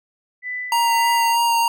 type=tone with tremolo; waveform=sine; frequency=1993 Hz; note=B6; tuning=15 cents sharp; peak=-24 dBFS; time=0.42-1.37 s; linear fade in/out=50 ms; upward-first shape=sine; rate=1.9 Hz; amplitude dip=60%
type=tone with vibrato; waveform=square; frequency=932.3 Hz; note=A#5; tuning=in tune; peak=-16 dBFS; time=0.72-1.68 s; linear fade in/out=2 ms; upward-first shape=sine; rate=3.2 Hz; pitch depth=12 cents each way
effects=none